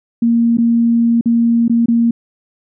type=tone with dropouts; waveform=sine; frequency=233 Hz; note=A#3; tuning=1 cent flat; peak=-9 dBFS; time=0.22-2.11 s; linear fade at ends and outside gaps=5 ms; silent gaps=0.572-0.583 / 1.211-1.257 / 1.681-1.696 / 1.859-1.883 s; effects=none